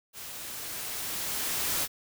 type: noise with level ramp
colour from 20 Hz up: white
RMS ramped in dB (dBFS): -42 to -28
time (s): 0.13-1.88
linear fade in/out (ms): 50
effects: none